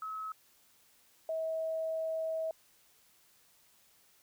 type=tone pair in turn; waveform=sine; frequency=1287 / 643.5 Hz; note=E6 / E5; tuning=-42 / -42 cents; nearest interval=octave; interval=1200 cents; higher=first; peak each=-37 / -32 dBFS; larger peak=second; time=0.02-0.32 / 1.29-2.51 s; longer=second; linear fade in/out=2 ms; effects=white hiss -66 dBFS RMS until 4.22 s